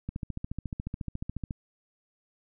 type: click train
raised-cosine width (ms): 5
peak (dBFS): -21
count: 21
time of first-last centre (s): 0.09-1.508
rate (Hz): 14.1
effects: none